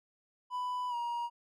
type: tone with pitch glide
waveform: triangle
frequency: 994 to 948.6 Hz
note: B5 to A#5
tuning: +11 to +30 cents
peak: -31 dBFS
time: 0.5-1.3 s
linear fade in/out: 50 ms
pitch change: -81 cents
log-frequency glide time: 0.89-0.95 s
effects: none